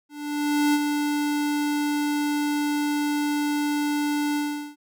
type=tone with ADSR envelope; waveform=square; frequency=293.8 Hz; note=D4; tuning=1 cent sharp; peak=-18 dBFS; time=0.09-4.76 s; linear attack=650 ms; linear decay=41 ms; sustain=-5 dB; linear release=400 ms; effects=none